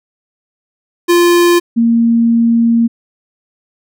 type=tone pair in turn; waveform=square / sine; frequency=347.3 / 231.8 Hz; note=F4 / A#3; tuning=-10 / -10 cents; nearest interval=perfect fifth; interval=700 cents; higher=first; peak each=-7 / -7 dBFS; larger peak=neither; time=1.08-1.6 / 1.76-2.88 s; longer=second; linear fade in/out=20 ms; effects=none